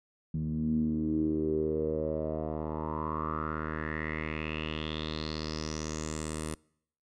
10% pulse tone with low-pass filter sweep, 77.78 Hz, D#2, in tune, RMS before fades -33 dBFS, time 0.34-6.55 s, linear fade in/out 5 ms, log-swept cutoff 180 to 9700 Hz, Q 6.3, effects noise-tail reverb RT60 0.7 s tail -26 dB re dry

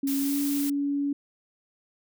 sine tone with pitch glide, 275.8 to 283.6 Hz, C#4 to C#4, -9 to +40 cents, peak -24 dBFS, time 0.03-1.13 s, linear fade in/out 5 ms, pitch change +49 cents, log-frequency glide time 0.19-0.37 s
blue noise, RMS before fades -34 dBFS, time 0.07-0.7 s, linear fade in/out 5 ms
effects none

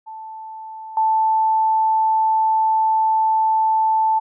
sine tone with level steps, 880 Hz, A5, in tune, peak -31 / -14 dBFS, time 0.06-4.2 s, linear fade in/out 20 ms, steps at 0.97 s, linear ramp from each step 2 ms, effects none

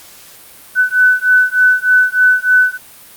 sine beating tone pair, 1500 / 1503.3 Hz, F#6 / F#6, +23 / +27 cents, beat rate 3.3 Hz, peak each -11 dBFS, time 0.75-2.78 s, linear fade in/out 50 ms, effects white hiss -39 dBFS RMS until 3.16 s + Opus 48 kbps

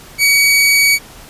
sawtooth tone, 2262 Hz, C#7, 34 cents sharp, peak -5 dBFS, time 0.18-0.99 s, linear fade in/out 50 ms, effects pink hiss -38 dBFS RMS until 1.29 s + resampled to 32000 Hz

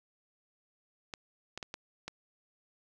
clicks, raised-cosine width 0.2 ms, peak -22 dBFS, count 5, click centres 1.138 / 1.576 / 1.628 / 1.741 / 2.08 s, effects none

